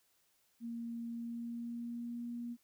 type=tone with pitch glide; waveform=sine; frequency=233.1 to 238 Hz; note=A#3 to A#3; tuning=0 to +36 cents; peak=-39 dBFS; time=0.6-2.57 s; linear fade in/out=50 ms; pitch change=+36 cents; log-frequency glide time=1.06-2.29 s; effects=white hiss -74 dBFS RMS until 2.63 s